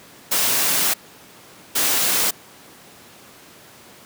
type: noise bursts at uneven times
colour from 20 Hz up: white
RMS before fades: -19 dBFS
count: 2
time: 0.31-0.94 / 1.75-2.31 s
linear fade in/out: 10 ms
effects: pink hiss -45 dBFS RMS until 4.05 s + high-pass 150 Hz 12 dB/octave